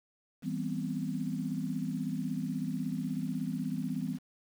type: chord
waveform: sine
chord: C major seventh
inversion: first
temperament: just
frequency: 163.52 / 196.22 / 245.3 / 261.6 Hz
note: E3 / G3 / B3 / C4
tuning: -14 / +2 / -12 / 0 cents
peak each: -37 / -37 / -37 / -38 dBFS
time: 0.42-4.19 s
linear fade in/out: 50 ms
effects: 9-bit